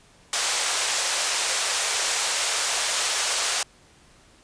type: band-pass noise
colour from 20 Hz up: white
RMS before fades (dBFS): -25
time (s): 0.33-3.63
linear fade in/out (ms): 2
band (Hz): 480 to 8800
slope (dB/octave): 24
effects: pink hiss -55 dBFS RMS until 4.43 s + resampled to 22050 Hz